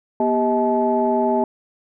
sine tone cluster, 241.8 / 396.3 / 636 / 863 Hz, B3 / G4 / D#5 / A5, -36 / +19 / +38 / -34 cents, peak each -21 dBFS, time 0.2-1.44 s, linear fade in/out 2 ms, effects tanh soft clip ceiling -5 dBFS

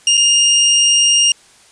25% pulse tone with dropouts, 2825 Hz, F7, 19 cents sharp, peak -5 dBFS, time 0.07-1.32 s, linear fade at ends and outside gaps 2 ms, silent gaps 0.171-0.175 s, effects white hiss -47 dBFS RMS until 1.71 s + resampled to 22050 Hz

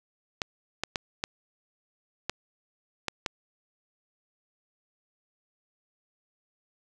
clicks, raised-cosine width 0.2 ms, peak -11 dBFS, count 7, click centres 0.418 / 0.836 / 0.958 / 1.239 / 2.296 / 3.083 / 3.262 s, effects none

